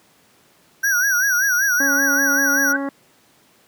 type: tone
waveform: sawtooth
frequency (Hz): 5780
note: F#8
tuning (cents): -41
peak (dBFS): -19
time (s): 0.83-2.73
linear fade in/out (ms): 20
type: tone with vibrato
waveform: sine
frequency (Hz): 1531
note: G6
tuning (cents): -41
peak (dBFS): -16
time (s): 0.83-2.77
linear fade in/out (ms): 10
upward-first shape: sine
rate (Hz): 5.2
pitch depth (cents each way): 140
type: harmonic tone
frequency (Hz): 277.2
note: C#4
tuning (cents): 0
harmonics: 1 / 2 / 3 / 4 / 5 / 6 / 7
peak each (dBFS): -23 / -29 / -34 / -34 / -39 / -38 / -40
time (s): 1.8-2.89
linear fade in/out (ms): 2
effects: pink hiss -55 dBFS RMS until 3.67 s + high-pass 150 Hz 12 dB/octave